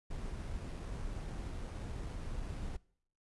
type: noise with sample-and-hold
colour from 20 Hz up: brown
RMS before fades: -41 dBFS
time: 0.1-2.77 s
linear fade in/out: 10 ms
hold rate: 7350 Hz
effects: noise-tail reverb RT60 0.6 s tail -23 dB re dry + resampled to 24000 Hz